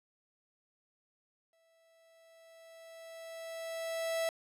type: tone with exponential growth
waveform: 45% pulse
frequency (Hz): 657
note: E5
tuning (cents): -6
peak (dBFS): -30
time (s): 1.53-4.29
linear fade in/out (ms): 1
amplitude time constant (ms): 600
effects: resampled to 32000 Hz